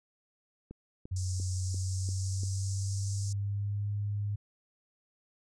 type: click train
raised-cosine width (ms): 3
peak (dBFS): -31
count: 6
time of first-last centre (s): 0.71-2.434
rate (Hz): 2.9
type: tone with pitch glide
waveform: sine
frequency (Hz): 92.5 to 102.64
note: F#2 to G#2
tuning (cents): 0 to -20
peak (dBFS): -30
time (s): 1.11-4.36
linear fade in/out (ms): 10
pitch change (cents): +180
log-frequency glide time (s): 1.55-3.88
type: band-pass noise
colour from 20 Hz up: white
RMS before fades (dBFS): -45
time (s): 1.16-3.33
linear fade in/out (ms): 5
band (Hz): 5000 to 8400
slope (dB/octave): 48
effects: none